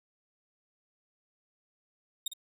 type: tone with echo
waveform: sawtooth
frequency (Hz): 3709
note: A#7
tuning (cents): -9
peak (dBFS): -27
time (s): 2.26-2.28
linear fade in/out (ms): 5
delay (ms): 55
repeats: 1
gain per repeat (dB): -9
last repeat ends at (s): 2.335
effects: none